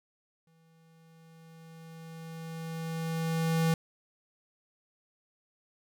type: tone with exponential growth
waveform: square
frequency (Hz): 163.2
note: E3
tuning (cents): -17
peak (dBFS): -24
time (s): 0.47-3.74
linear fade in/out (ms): 2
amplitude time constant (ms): 710
effects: none